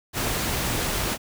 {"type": "noise", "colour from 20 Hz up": "pink", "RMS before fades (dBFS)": -26, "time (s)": [0.13, 1.18], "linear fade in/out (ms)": 50, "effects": []}